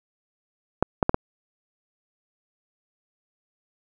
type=clicks; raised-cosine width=1 ms; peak=-4 dBFS; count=4; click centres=0.826 / 1.028 / 1.094 / 1.144 s; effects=none